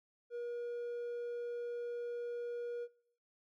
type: tone with hard clipping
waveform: sine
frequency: 478 Hz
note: A#4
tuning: 43 cents sharp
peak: -40 dBFS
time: 0.3-2.88 s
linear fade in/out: 50 ms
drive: 3 dB
effects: noise-tail reverb RT60 0.6 s tail -22 dB re dry